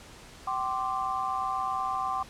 sine chord, G suspended fourth, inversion none, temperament equal with one note detuned, 769.2 / 1046.5 / 1174.7 Hz, G5 / C6 / D6, -33 / 0 / 0 cents, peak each -32 dBFS, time 0.47-2.23 s, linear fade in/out 5 ms, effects pink hiss -49 dBFS RMS until 2.29 s + low-pass 9000 Hz 12 dB/octave

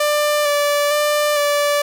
sawtooth tone with vibrato, 587.3 Hz, D5, in tune, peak -11 dBFS, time 0-1.82 s, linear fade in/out 5 ms, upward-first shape square, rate 1.1 Hz, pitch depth 18 cents each way, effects none

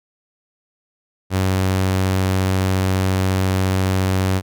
sawtooth tone, 94.4 Hz, F#2, 35 cents sharp, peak -12 dBFS, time 1.3-4.42 s, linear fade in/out 50 ms, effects none

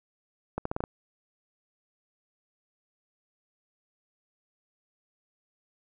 accelerating click train, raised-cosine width 1 ms, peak -16 dBFS, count 6, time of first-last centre 0.58-0.839 s, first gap 74 ms, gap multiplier 0.82, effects none

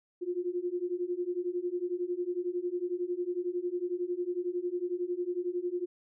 sine beating tone pair, 349.2 / 360.2 Hz, F4 / F#4, 0 / -46 cents, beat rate 11 Hz, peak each -34 / -33 dBFS, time 0.21-5.86 s, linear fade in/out 20 ms, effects none

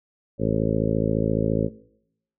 harmonic tone, 54.5 Hz, A1, 16 cents flat, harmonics 1 / 2 / 3 / 4 / 5 / 6 / 7 / 8 / 9 / 10, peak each -33 / -27 / -27 / -27 / -29 / -33 / -31 / -29 / -31 / -29 dBFS, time 0.38-1.7 s, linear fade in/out 50 ms, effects noise-tail reverb RT60 0.8 s tail -21 dB re dry

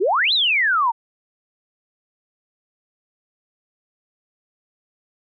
sine exponential two-way sweep, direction up then down, 329.6 to 4163 to 882 Hz, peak -15 dBFS, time 0-0.92 s, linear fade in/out 20 ms, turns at 0.33 s, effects none

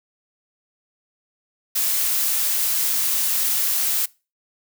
blue noise, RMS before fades -21 dBFS, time 1.75-4.06 s, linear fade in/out 10 ms, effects noise-tail reverb RT60 0.3 s tail -23 dB re dry

